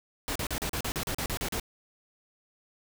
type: noise bursts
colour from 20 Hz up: pink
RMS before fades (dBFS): -32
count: 12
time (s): 0.28-1.598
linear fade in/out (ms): 0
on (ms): 75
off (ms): 38
effects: none